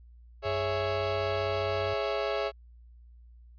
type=chord; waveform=35% pulse; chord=C# minor; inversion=second; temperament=equal; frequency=415.3 / 554.4 / 659.3 Hz; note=G#4 / C#5 / E5; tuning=0 / 0 / 0 cents; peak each=-31 dBFS; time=0.42-2.52 s; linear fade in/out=50 ms
type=tone; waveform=triangle; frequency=93.9 Hz; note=F#2; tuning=26 cents sharp; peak=-34 dBFS; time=0.45-1.94 s; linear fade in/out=5 ms
effects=added 59 Hz sine -50 dBFS peak until 3.58 s + resampled to 11025 Hz